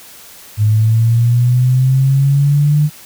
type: linear sweep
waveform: sine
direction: up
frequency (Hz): 104.9 to 151.2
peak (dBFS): -8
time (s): 0.57-2.9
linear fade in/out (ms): 50
effects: white hiss -38 dBFS RMS until 3.05 s